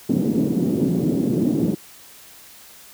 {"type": "band-pass noise", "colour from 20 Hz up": "white", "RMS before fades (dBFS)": -20, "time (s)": [0.09, 1.75], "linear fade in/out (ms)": 5, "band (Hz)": [150, 320], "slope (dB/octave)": 24, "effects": ["white hiss -45 dBFS RMS until 2.93 s"]}